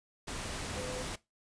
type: tone in noise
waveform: sine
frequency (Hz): 506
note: B4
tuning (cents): +42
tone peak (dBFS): -40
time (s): 0.76-1.03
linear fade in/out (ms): 10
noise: pink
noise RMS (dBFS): -39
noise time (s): 0.27-1.16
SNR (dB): -4
effects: noise-tail reverb RT60 0.2 s tail -19 dB re dry + resampled to 22050 Hz